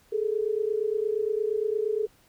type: tone pair together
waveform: sine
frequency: 415.3 / 443.9 Hz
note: G#4 / A4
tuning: 0 / +15 cents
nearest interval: minor second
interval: 115 cents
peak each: -27 dBFS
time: 0.12-2.07 s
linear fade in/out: 10 ms
effects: pink hiss -61 dBFS RMS until 2.28 s